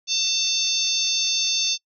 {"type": "harmonic tone", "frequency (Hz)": 895, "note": "A5", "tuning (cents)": 29, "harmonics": [3, 4, 5, 6, 7], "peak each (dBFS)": [-31, -25, -25, -27, -26], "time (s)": [0.07, 1.78], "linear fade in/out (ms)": 50, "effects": ["noise-tail reverb RT60 0.1 s tail -25 dB re dry"]}